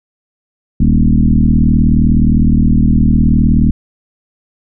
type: tone with frequency modulation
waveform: sine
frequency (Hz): 126.4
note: B2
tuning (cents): +41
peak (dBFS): -6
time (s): 0.8-3.71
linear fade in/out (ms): 5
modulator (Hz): 39.4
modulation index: 3.3
effects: none